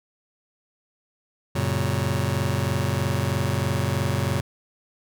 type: chord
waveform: sawtooth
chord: F# major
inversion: none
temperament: just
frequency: 92.5 / 115.62 / 138.75 Hz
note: F#2 / A#2 / C#3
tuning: 0 / -14 / +2 cents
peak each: -22 dBFS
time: 1.55-4.41 s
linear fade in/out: 10 ms
effects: none